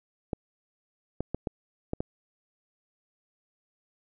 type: clicks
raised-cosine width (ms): 2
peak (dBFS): -16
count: 6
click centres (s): 0.332 / 1.206 / 1.346 / 1.472 / 1.934 / 2.005
effects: none